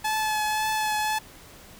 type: tone with vibrato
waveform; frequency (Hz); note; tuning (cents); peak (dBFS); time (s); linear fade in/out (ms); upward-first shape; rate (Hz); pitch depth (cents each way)
sawtooth; 860; A5; -40; -20; 0.04-1.19; 10; triangle; 1.9; 20
effects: pink hiss -48 dBFS RMS until 1.79 s

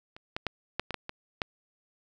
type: clicks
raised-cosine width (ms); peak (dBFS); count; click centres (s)
0.3; -29 / -16 / -13 / -12 / -18 / -16 / -20 / -12; 8; 0.165 / 0.365 / 0.467 / 0.796 / 0.907 / 0.943 / 1.094 / 1.418
effects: none

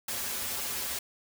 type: noise with comb filter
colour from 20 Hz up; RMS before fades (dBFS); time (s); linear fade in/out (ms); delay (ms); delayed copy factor
white; -34; 0.08-0.99; 5; 6.4; -0.85
effects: none

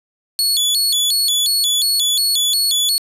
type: tone with vibrato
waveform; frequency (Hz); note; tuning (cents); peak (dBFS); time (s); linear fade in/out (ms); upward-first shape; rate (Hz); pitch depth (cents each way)
sawtooth; 3874; B7; -34; -11; 0.39-2.98; 0; square; 2.8; 210
effects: resampled to 32000 Hz + 8-bit

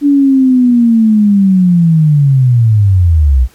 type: linear sweep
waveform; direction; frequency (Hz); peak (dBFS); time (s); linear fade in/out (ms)
sine; down; 290 to 58.7; -4; 0.01-3.48; 50
effects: pink hiss -45 dBFS RMS until 3.54 s + MP3 64 kbps

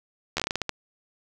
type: slowing click train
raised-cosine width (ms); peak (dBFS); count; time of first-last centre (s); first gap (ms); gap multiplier
0.2; -9; 10; 0.37-0.693; 12; 1.26
effects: none

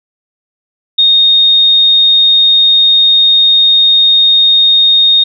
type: tone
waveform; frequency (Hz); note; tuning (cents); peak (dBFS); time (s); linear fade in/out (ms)
sine; 3700; A#7; -14; -4; 0.98-5.24; 10
effects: none

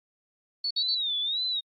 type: tone bursts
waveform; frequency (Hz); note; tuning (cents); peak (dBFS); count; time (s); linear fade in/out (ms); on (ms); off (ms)
sine; 4435; C#8; 0; -26; 3; 0.64-0.949; 5; 67; 54
type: tone with vibrato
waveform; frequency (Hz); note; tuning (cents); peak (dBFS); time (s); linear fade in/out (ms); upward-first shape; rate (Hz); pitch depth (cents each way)
sine; 3729; A#7; 0; -26; 0.76-1.61; 20; sine; 1.8; 140
effects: AAC 64 kbps

